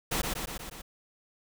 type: noise with echo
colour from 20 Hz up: pink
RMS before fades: -29 dBFS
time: 0.11-0.22 s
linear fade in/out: 10 ms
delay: 120 ms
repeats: 5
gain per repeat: -3 dB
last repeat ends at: 0.82 s
effects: none